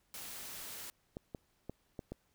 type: noise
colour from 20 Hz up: white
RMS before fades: -46 dBFS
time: 0.14-0.9 s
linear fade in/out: 0 ms
type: clicks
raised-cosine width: 2 ms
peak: -28 dBFS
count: 5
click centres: 1.169 / 1.348 / 1.696 / 1.992 / 2.12 s
effects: pink hiss -75 dBFS RMS until 2.34 s